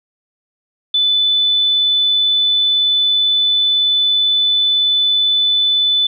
sine tone, 3499 Hz, A7, 10 cents flat, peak -11 dBFS, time 0.94-6.07 s, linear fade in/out 5 ms, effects none

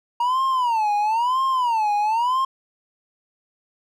triangle tone with vibrato, 937 Hz, A#5, 9 cents sharp, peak -16 dBFS, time 0.2-2.45 s, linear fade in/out 5 ms, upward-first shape sine, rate 1 Hz, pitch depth 220 cents each way, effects none

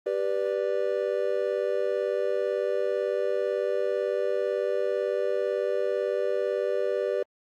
triangle chord, G major, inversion none, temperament just, 392 / 490 / 588 Hz, G4 / B4 / D5, 0 / -14 / +2 cents, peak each -27 dBFS, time 0.06-7.23 s, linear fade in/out 5 ms, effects Opus 24 kbps

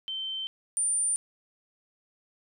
sine tone pair in turn, 3100 / 9172 Hz, G7 / D9, -20 / -42 cents, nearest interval octave + perfect fifth, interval 1878 cents, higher second, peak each -31 / -24 dBFS, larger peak second, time 0.08-0.47 / 0.77-1.16 s, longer neither, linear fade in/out 0 ms, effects none

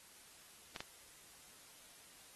clicks, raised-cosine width 0.2 ms, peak -26 dBFS, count 2, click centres 0.762 / 0.805 s, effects white hiss -60 dBFS RMS until 2.35 s + AAC 32 kbps

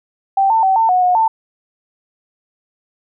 sine tone with pitch steps, 780 / 895 / 765 / 899 / 732 / 724 / 892 Hz, G5 / A5 / G5 / A5 / F#5 / F#5 / A5, -9 / +29 / -42 / +37 / -19 / -38 / +23 cents, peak -10 dBFS, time 0.37-1.28 s, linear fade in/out 5 ms, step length 130 ms, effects none

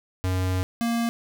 square tone pair in turn, 92.5 / 233.1 Hz, F#2 / A#3, 0 / 0 cents, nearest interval octave + major third, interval 1600 cents, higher second, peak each -23 dBFS, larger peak neither, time 0.24-0.63 / 0.81-1.09 s, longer first, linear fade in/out 0 ms, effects none

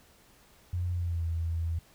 sine tone with pitch glide, 88.8 to 82.85 Hz, F2 to E2, +29 to +9 cents, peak -28 dBFS, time 0.73-1.79 s, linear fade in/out 5 ms, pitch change -120 cents, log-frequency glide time 0.92-1.25 s, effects pink hiss -60 dBFS RMS until 1.94 s

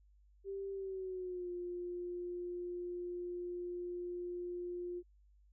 sine tone with pitch glide, 392 to 353.3 Hz, G4 to F4, 0 to +20 cents, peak -39 dBFS, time 0.44-5.03 s, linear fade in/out 50 ms, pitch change -180 cents, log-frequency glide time 0.72-1.5 s, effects added 50 Hz sine -63 dBFS peak until 5.52 s

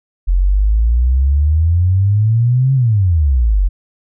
sine exponential two-way sweep, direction up then down, 42.99 to 136.2 to 42.99 Hz, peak -9 dBFS, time 0.27-3.69 s, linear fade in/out 20 ms, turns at 2.74 s, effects none

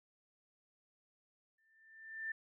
sine tone with exponential growth, 1783 Hz, A6, 22 cents sharp, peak -36 dBFS, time 1.58-2.32 s, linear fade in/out 5 ms, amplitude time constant 160 ms, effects none

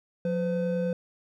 triangle tone pair together, 179.34 / 508 Hz, F3 / B4, +46 / +49 cents, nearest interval octave + tritone, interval 1803 cents, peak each -26 / -26 dBFS, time 0.25-0.93 s, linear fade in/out 2 ms, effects none

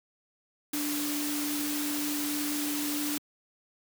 sine tone in noise, 293.7 Hz, D4, in tune, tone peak -31 dBFS, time 0.73-3.18 s, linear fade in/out 5 ms, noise white, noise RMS -34 dBFS, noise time 0.73-3.18 s, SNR 0 dB, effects high-pass 150 Hz 12 dB/octave

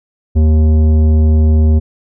sine tone with tanh clipping, 77.78 Hz, D#2, in tune, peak -8 dBFS, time 0.35-1.8 s, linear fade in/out 20 ms, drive 12 dB, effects none

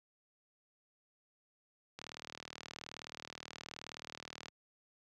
click train, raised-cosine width 0.2 ms, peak -27 dBFS, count 98, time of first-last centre 1.99-4.484 s, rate 38.9 Hz, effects high-pass 100 Hz 12 dB/octave

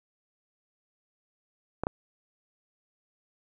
clicks, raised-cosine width 1 ms, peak -15 / -13 dBFS, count 2, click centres 1.836 / 1.869 s, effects none

